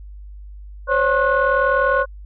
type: tone cluster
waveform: sine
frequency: 521 / 561 / 1075 / 1470 Hz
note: C5 / C#5 / C6 / F#6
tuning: -7 / +21 / +47 / -12 cents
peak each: -19 dBFS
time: 0.87-2.06 s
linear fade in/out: 50 ms
effects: tanh soft clip ceiling -7 dBFS + added 50 Hz sine -34 dBFS peak until 2.25 s